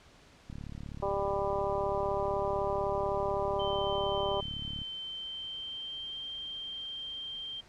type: click train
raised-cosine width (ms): 5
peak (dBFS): -30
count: 156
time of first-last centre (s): 0.5-4.818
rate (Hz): 35.9
type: harmonic tone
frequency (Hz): 198.3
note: G3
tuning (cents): +20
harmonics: 2 / 3 / 4 / 5 / 6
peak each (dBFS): -34 / -33 / -37 / -36 / -43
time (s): 1.02-4.41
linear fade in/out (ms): 10
type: tone with pitch glide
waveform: sine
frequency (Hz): 3095 to 3164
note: G7 to G7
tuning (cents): -23 to +15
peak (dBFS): -37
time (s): 3.59-7.61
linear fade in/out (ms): 10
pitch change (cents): +38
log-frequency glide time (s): 4.94-6.25
effects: pink hiss -58 dBFS RMS until 7.68 s + low-pass 6000 Hz 12 dB/octave